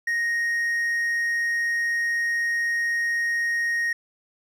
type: tone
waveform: triangle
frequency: 1868 Hz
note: A#6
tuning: 3 cents sharp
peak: -20 dBFS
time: 0.07-3.93 s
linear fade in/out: 5 ms
effects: none